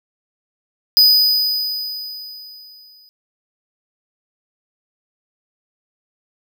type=tone with exponential decay; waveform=square; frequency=4978 Hz; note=D#8; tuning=in tune; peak=-7 dBFS; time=0.97-3.09 s; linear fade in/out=0 ms; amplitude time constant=460 ms; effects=none